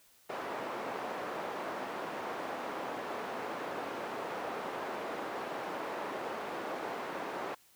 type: band-pass noise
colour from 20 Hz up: white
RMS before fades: -39 dBFS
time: 0.29-7.55 s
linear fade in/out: 10 ms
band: 310 to 940 Hz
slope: 12 dB/octave
effects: white hiss -64 dBFS RMS until 7.75 s